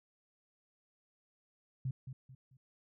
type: tone with echo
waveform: sine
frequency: 130.81 Hz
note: C3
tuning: in tune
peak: -33 dBFS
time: 1.85-1.91 s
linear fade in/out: 5 ms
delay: 220 ms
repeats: 3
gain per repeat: -9 dB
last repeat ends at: 2.57 s
effects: none